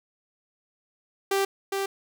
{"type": "tone with echo", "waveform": "sawtooth", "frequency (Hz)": 392, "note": "G4", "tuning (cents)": 0, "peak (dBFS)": -18, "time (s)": [1.31, 1.45], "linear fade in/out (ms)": 5, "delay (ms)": 410, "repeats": 1, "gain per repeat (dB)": -4, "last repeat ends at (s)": 1.86, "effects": []}